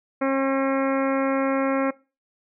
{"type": "harmonic tone", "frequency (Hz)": 270, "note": "C#4", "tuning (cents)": -45, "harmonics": [1, 2, 3, 4, 5, 6, 7, 8, 9], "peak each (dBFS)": [-23, -23, -33, -31, -32, -37, -38, -36, -42], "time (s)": [0.21, 1.91], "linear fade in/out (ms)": 10, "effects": ["noise-tail reverb RT60 0.3 s tail -21 dB re dry"]}